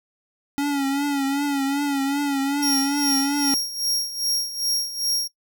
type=tone with vibrato; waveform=square; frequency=280 Hz; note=C#4; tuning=18 cents sharp; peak=-21 dBFS; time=0.58-3.54 s; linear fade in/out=0 ms; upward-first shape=triangle; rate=2.6 Hz; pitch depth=63 cents each way
type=tone with tremolo; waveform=sawtooth; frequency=5588 Hz; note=F8; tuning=in tune; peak=-17 dBFS; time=2.62-5.28 s; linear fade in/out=10 ms; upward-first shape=sine; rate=2.5 Hz; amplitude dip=75%
effects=noise-tail reverb RT60 0.1 s tail -19 dB re dry